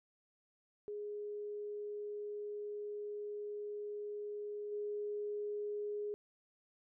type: tone with level steps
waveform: sine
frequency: 415.3 Hz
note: G#4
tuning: in tune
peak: -40 / -37 dBFS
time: 0.88-6.14 s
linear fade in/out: 0 ms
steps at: 4.71 s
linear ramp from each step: 20 ms
effects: none